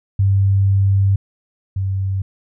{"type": "tone pair in turn", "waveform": "sine", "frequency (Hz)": [98, 96.37], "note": ["G2", "G2"], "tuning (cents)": [0, -29], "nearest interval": "unison", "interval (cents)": 29, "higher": "first", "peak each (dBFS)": [-11, -17], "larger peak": "first", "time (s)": [[0.19, 1.16], [1.76, 2.22]], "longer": "first", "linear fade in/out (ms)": 5, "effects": []}